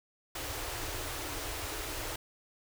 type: band-stop noise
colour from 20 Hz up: pink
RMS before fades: -38 dBFS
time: 0.35-2.16 s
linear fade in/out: 5 ms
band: 120 to 280 Hz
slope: 96 dB/octave
effects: none